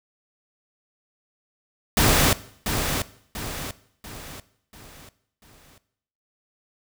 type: noise with echo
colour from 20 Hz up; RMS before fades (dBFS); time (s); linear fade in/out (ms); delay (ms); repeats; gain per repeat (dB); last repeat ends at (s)
pink; -18; 1.97-2.33; 2; 690; 5; -7; 5.78
effects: noise-tail reverb RT60 0.7 s tail -18 dB re dry